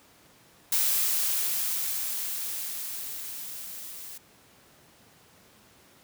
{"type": "noise with level ramp", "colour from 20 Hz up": "blue", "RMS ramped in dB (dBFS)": [-24, -42], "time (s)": [0.72, 4.18], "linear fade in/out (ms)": 5, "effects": ["pink hiss -57 dBFS RMS until 6.03 s", "high-pass 100 Hz 12 dB/octave"]}